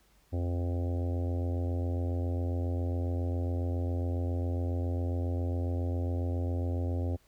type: harmonic tone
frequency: 87.31 Hz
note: F2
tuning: in tune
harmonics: 1 / 3 / 4 / 5 / 6 / 7 / 8 / 9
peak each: -29 / -38 / -43 / -46 / -44 / -47 / -51 / -52 dBFS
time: 0.32-7.17 s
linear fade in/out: 20 ms
effects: added 50 Hz sine -67 dBFS peak until 7.27 s + pink hiss -67 dBFS RMS until 7.27 s